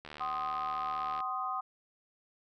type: click train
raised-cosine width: 0.3 ms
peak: -29 dBFS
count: 88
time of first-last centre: 0.05-1.204 s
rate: 75.4 Hz
type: chord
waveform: sine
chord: C diminished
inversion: second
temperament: equal with one note detuned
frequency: 759 / 1046.5 / 1244.5 Hz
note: Gb5 / C6 / Eb6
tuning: +44 / 0 / 0 cents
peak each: -38 / -38 / -35 dBFS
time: 0.2-1.61 s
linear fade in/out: 10 ms
effects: none